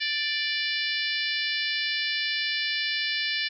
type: harmonic tone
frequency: 587.3 Hz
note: D5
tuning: in tune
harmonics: 3 / 4 / 5 / 6 / 7 / 8 / 9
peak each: -31 / -32 / -33 / -34 / -34 / -35 / -36 dBFS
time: 0-3.49 s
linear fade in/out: 20 ms
effects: none